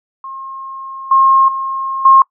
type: tone with level steps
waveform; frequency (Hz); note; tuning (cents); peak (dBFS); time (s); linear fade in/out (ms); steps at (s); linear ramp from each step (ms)
sine; 1072; C6; +42; -25 / -6 / -17 / -3; 0.24-2.22; 2; 1.11 / 1.48 / 2.05; 5
effects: noise-tail reverb RT60 0.1 s tail -25 dB re dry